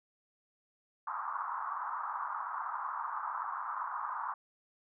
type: band-pass noise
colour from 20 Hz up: pink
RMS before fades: -38 dBFS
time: 1.07-4.34 s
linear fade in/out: 5 ms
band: 920 to 1300 Hz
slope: 48 dB/octave
effects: none